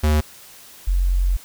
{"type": "tone pair in turn", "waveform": ["square", "sine"], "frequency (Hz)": [76, 45.19], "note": ["D#2", "F#1"], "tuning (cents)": [-40, -40], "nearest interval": "major sixth", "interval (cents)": 900, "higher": "first", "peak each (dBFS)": -15, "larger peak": "neither", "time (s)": [[0.03, 0.21], [0.87, 1.37]], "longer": "second", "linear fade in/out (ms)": 10, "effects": ["white hiss -44 dBFS RMS until 1.44 s"]}